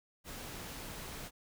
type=noise; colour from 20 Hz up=pink; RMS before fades=-45 dBFS; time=0.24-1.31 s; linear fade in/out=50 ms; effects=none